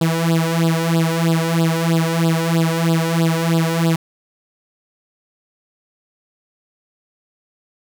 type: tone with flanger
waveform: sawtooth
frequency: 164.8 Hz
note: E3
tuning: in tune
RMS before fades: -17 dBFS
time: 0.01-3.96 s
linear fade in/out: 5 ms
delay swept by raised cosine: 0.23 to 2.13 ms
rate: 3.1 Hz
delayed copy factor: +1
effects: none